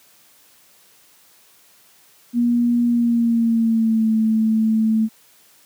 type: tone with pitch glide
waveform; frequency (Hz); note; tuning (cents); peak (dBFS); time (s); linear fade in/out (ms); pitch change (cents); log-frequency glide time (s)
sine; 239 to 220.4; A#3 to A3; +43 to +3; -14; 2.33-5.09; 50; -140; 2.85-4.11
effects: white hiss -53 dBFS RMS until 5.65 s + high-pass 100 Hz 12 dB/octave